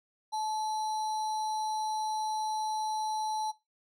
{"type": "tone with sample-and-hold", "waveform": "sine", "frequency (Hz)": 865, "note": "A5", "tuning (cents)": -30, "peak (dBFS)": -30, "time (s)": [0.32, 3.52], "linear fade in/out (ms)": 20, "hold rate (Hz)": 4900, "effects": ["noise-tail reverb RT60 0.2 s tail -18 dB re dry", "low-pass 9000 Hz 12 dB/octave"]}